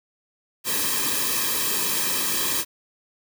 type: noise with comb filter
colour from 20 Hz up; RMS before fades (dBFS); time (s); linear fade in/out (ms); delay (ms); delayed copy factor
white; -24; 0.64-2.65; 50; 1.4; -1
effects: none